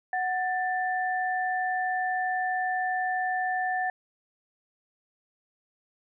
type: tone pair together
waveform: sine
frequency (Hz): 740 / 1772.3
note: F#5 / A6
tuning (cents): 0 / +12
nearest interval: octave + minor third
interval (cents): 1512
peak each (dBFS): -27 / -30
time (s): 0.13-3.9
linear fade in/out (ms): 2
effects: none